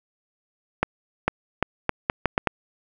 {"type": "accelerating click train", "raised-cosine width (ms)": 0.5, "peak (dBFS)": -4, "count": 8, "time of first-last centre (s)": [0.83, 2.473], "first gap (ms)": 450, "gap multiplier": 0.77, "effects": []}